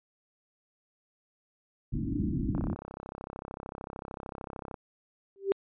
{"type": "low-pass noise", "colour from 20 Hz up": "white", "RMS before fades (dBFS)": -31, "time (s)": [1.92, 2.75], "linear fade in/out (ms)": 20, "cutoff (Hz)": 330, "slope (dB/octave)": 96}
{"type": "click train", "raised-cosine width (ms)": 1, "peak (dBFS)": -25, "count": 74, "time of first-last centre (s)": [2.55, 4.742], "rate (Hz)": 33.3}
{"type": "tone with exponential growth", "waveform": "sine", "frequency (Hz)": 392, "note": "G4", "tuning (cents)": 0, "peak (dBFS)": -19, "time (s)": [5.36, 5.52], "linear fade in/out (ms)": 0, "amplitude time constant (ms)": 33}
{"effects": ["resampled to 8000 Hz"]}